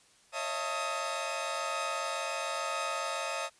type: tone cluster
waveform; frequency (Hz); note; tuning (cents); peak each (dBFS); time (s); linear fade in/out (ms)
sawtooth; 551 / 630 / 677 / 893 / 1259; C#5 / D#5 / E5 / A5 / D#6; -11 / +21 / +46 / +25 / +20; -36 / -37 / -36 / -37 / -32; 0.32-3.5; 50
effects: white hiss -63 dBFS RMS until 3.59 s + resampled to 22050 Hz